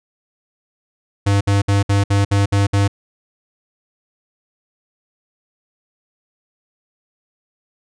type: tone bursts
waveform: square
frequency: 100 Hz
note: G2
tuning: 35 cents sharp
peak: -13 dBFS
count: 8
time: 1.26-2.88 s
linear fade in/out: 10 ms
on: 150 ms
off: 60 ms
effects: resampled to 22050 Hz